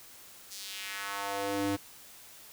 square tone with high-pass filter sweep, 100 Hz, G2, 35 cents sharp, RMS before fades -35 dBFS, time 0.5-1.77 s, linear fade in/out 20 ms, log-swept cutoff 5800 to 210 Hz, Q 1.6, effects white hiss -52 dBFS RMS until 2.52 s

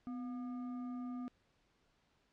sine tone with frequency modulation, 250.6 Hz, B3, 25 cents sharp, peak -40 dBFS, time 0.07-1.28 s, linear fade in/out 0 ms, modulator 962 Hz, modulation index 0.33, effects pink hiss -75 dBFS RMS until 2.32 s + low-pass 5000 Hz 12 dB/octave

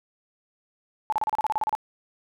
sine tone bursts, 863 Hz, A5, 34 cents flat, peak -21 dBFS, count 12, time 1.1-1.751 s, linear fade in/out 0 ms, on 24 ms, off 33 ms, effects none

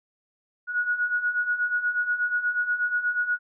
sine beating tone pair, 1451 / 1459.3 Hz, F#6 / F#6, -34 / -24 cents, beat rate 8.3 Hz, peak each -29 / -24 dBFS, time 0.67-3.39 s, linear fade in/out 50 ms, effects none

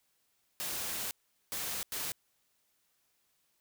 white noise bursts at uneven times, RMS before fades -37 dBFS, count 3, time 0.6-1.11 / 1.52-1.83 / 1.92-2.12 s, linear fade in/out 0 ms, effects white hiss -75 dBFS RMS until 3.6 s

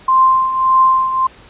sine tone with tremolo, 1046.5 Hz, C6, in tune, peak -6 dBFS, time 0.08-1.27 s, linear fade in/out 5 ms, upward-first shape triangle, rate 1.7 Hz, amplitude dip 70%, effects pink hiss -42 dBFS RMS until 1.49 s + resampled to 8000 Hz

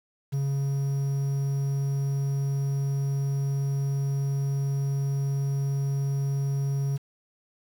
triangle tone with quantisation, 138.59 Hz, C#3, in tune, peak -22 dBFS, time 0.32-6.98 s, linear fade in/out 20 ms, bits 8, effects none

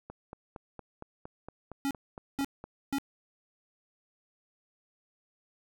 click train, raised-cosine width 1 ms, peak -28 dBFS, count 12, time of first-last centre 0.1-2.64 s, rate 4.33 Hz
square tone bursts, 276.9 Hz, C#4, 2 cents flat, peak -29 dBFS, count 3, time 1.85-2.984 s, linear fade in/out 0 ms, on 58 ms, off 480 ms
effects none

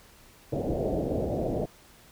white low-pass noise, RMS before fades -29 dBFS, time 0.52-1.66 s, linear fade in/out 10 ms, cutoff 650 Hz, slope 48 dB/octave, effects pink hiss -55 dBFS RMS until 2.11 s

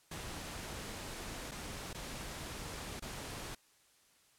pink noise with dropouts, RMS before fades -44 dBFS, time 0.11-3.55 s, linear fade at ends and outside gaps 5 ms, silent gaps 1.512-1.516 / 1.932-1.945 / 2.997-3.022 s, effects white hiss -68 dBFS RMS until 4.38 s + low-pass 11000 Hz 12 dB/octave

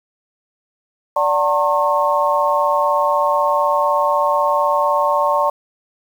sine tone cluster, 584 / 745 / 904 / 1081 Hz, D5 / F#5 / A5 / C#6, -10 / +12 / +47 / -44 cents, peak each -18 / -25 / -18 / -18 dBFS, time 1.16-5.5 s, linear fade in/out 5 ms, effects 7-bit

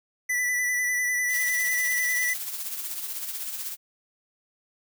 square tone with vibrato, 1978 Hz, B6, 2 cents sharp, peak -24 dBFS, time 0.29-2.34 s, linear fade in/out 10 ms, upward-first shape square, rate 10 Hz, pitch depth 19 cents each way
blue noise with tremolo, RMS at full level -31 dBFS, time 1.28-3.77 s, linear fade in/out 50 ms, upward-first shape triangle, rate 16 Hz, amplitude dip 55%
effects none

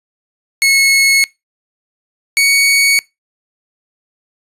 sawtooth tone pair in turn, 2187 / 2233 Hz, C#7 / C#7, -24 / +12 cents, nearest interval unison, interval 36 cents, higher second, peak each -5 dBFS, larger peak neither, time 0.62-1.24 / 2.37-2.99 s, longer neither, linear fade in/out 0 ms, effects noise-tail reverb RT60 0.2 s tail -22 dB re dry + resampled to 32000 Hz

